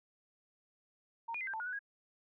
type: tone with pitch steps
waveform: sine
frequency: 922 / 2441 / 2058 / 1580 / 886 / 1448 / 1494 / 1642 Hz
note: A#5 / D#7 / C7 / G6 / A5 / F#6 / F#6 / G#6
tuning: -19 / -34 / -29 / +13 / +12 / -38 / +16 / -20 cents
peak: -37 dBFS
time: 1.28-1.792 s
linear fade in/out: 10 ms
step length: 64 ms
effects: none